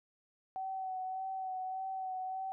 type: tone with vibrato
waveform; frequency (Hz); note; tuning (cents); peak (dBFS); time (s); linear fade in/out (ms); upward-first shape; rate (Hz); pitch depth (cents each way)
sine; 756; F#5; +37; -36; 0.56-2.52; 0; sine; 1.7; 22
effects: none